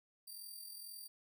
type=tone with amplitude modulation; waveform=5% pulse; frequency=4699 Hz; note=D8; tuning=in tune; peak=-39 dBFS; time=0.27-1.08 s; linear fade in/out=10 ms; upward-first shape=sine; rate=42.1 Hz; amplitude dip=50%; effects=none